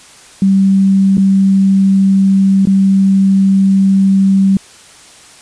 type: tone with dropouts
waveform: sine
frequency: 193.8 Hz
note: G3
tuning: 20 cents flat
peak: -6 dBFS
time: 0.42-4.57 s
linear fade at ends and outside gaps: 2 ms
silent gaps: 1.171-1.179 / 2.654-2.671 s
effects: white hiss -39 dBFS RMS until 5.41 s + resampled to 22050 Hz